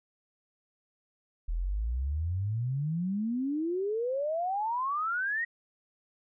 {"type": "exponential sweep", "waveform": "sine", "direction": "up", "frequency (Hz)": [39, 1917], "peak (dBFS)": -28, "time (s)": [1.48, 5.45], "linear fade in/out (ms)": 10, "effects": []}